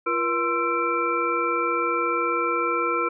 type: tone cluster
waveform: sine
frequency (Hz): 342.7 / 479 / 1043 / 1337 / 2342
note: F4 / A#4 / C6 / E6 / D7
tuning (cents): -33 / +47 / -6 / +24 / -5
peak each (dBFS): -29 / -28 / -30 / -24 / -30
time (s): 0.06-3.09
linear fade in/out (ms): 10
effects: none